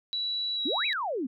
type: tone with pitch glide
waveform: sine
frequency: 3929 to 3879 Hz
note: B7 to B7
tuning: -10 to -32 cents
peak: -28 dBFS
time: 0.13-0.93 s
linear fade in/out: 0 ms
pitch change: -22 cents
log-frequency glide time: 0.55-0.6 s
type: exponential two-way sweep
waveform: sine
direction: up then down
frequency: 233.1 to 2659 to 233.1 Hz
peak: -28 dBFS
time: 0.65-1.27 s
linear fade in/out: 10 ms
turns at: 0.86 s
effects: none